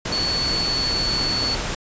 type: tone in noise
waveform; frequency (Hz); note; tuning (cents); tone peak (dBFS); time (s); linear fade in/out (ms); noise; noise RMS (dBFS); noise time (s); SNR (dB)
sine; 4435; C#8; 0; -21; 0.12-1.55; 5; pink; -26; 0.05-1.75; +2
effects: resampled to 16000 Hz